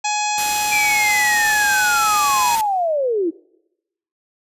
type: harmonic tone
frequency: 840 Hz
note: G#5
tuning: 19 cents sharp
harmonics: 1 / 2 / 3 / 4 / 5 / 6 / 7 / 8 / 9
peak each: -20 / -33 / -25 / -32 / -31 / -35 / -30 / -32 / -29 dBFS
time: 0.04-2.56 s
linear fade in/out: 10 ms
type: noise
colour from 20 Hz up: white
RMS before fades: -26 dBFS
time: 0.38-2.61 s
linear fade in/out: 0 ms
type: linear sweep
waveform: sine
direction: down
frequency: 2383 to 309.8 Hz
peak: -16 dBFS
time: 0.71-3.31 s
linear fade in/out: 20 ms
effects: noise-tail reverb RT60 0.9 s tail -24 dB re dry + resampled to 32000 Hz